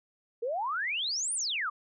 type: exponential two-way sweep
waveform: sine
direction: up then down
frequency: 443.3 to 9800 to 1124 Hz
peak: -29 dBFS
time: 0.42-1.7 s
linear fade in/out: 10 ms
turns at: 1.34 s
effects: none